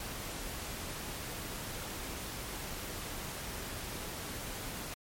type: noise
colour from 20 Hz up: pink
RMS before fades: -41 dBFS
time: 0-4.94 s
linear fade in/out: 2 ms
effects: MP3 64 kbps